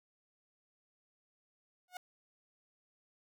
sawtooth tone with exponential growth, 726 Hz, F#5, 33 cents flat, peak -35 dBFS, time 1.88-1.97 s, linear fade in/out 2 ms, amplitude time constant 18 ms, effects none

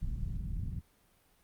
pink low-pass noise, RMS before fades -36 dBFS, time 0.01-0.81 s, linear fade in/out 20 ms, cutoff 160 Hz, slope 24 dB/octave, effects pink hiss -68 dBFS RMS until 1.43 s + Opus 48 kbps

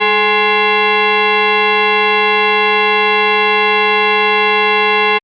sine tone with frequency modulation, 830.6 Hz, G#5, in tune, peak -9 dBFS, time 0-5.19 s, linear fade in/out 20 ms, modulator 629 Hz, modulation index 3.6, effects Opus 48 kbps

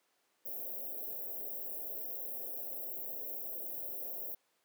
white band-stop noise, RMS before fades -41 dBFS, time 0.45-4.35 s, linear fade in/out 10 ms, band 680 to 13000 Hz, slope 48 dB/octave, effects pink hiss -75 dBFS RMS until 4.64 s + high-pass 400 Hz 12 dB/octave

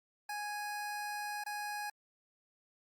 25% pulse tone with dropouts, 830 Hz, G#5, 1 cent flat, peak -34 dBFS, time 0.29-1.9 s, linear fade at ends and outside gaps 5 ms, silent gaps 1.439-1.462 s, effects Opus 48 kbps

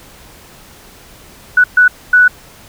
sine tone bursts at uneven times, 1480 Hz, F#6, in tune, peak -4 dBFS, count 3, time 1.57-1.64 / 1.77-1.88 / 2.13-2.28 s, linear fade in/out 5 ms, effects pink hiss -40 dBFS RMS until 2.68 s

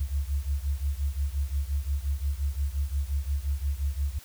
sine beating tone pair, 68.1 / 73.8 Hz, C#2 / D2, -30 / +9 cents, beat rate 5.7 Hz, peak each -28 / -30 dBFS, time 0-4.19 s, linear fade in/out 10 ms, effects white hiss -51 dBFS RMS until 4.24 s

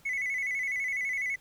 triangle tone with vibrato, 2100 Hz, C7, 6 cents sharp, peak -26 dBFS, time 0.05-1.36 s, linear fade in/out 10 ms, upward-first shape square, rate 12 Hz, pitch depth 78 cents each way, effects tanh soft clip ceiling -24 dBFS + pink hiss -60 dBFS RMS until 1.4 s

